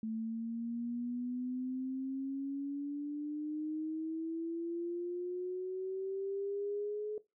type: exponential sweep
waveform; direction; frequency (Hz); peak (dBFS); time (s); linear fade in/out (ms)
sine; up; 220 to 426.5; -35; 0.03-7.18; 2
effects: noise-tail reverb RT60 0.2 s tail -17 dB re dry